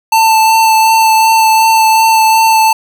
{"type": "tone with vibrato", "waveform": "square", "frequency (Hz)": 888, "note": "A5", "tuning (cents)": 16, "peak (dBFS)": -6, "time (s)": [0.12, 2.73], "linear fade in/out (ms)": 5, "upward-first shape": "sine", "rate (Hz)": 2.7, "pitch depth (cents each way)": 14, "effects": []}